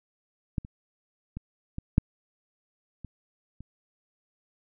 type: clicks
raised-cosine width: 5 ms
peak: -15 / -29 / -23 / -21 / -6 / -27 / -30 dBFS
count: 7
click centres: 0.582 / 0.649 / 1.37 / 1.784 / 1.981 / 3.047 / 3.606 s
effects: none